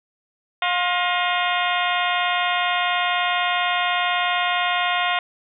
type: harmonic tone with a mistuned harmonic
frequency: 355.8 Hz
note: F4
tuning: 32 cents sharp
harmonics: 2 / 3 / 4 / 5 / 6 / 7 / 8 / 9 / 10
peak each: -24 / -26 / -27 / -28 / -29 / -29 / -30 / -31 / -31 dBFS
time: 0.62-5.19 s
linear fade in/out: 2 ms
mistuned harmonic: 5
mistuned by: +99 cents
effects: none